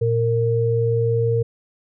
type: tone pair together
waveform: sine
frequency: 115.74 / 461.1 Hz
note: A#2 / A#4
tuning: -12 / -19 cents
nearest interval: 2 octaves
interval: 2393 cents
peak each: -19 dBFS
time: 0.01-1.43 s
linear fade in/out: 10 ms
effects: none